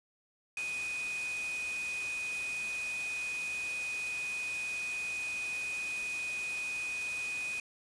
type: tone in noise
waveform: sine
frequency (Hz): 2489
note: D#7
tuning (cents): 0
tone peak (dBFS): -34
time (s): 0.57-7.6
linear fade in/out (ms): 2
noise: white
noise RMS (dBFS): -44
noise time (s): 0.57-7.6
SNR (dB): +7
effects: resampled to 22050 Hz